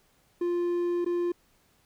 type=tone with dropouts; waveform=triangle; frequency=349.2 Hz; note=F4; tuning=in tune; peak=-23 dBFS; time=0.41-1.32 s; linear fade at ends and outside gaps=5 ms; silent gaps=1.047-1.061 s; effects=pink hiss -66 dBFS RMS until 1.85 s